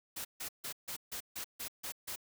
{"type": "noise bursts", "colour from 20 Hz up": "white", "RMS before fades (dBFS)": -41, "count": 9, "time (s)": [0.16, 2.161], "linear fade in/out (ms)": 10, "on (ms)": 89, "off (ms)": 150, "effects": []}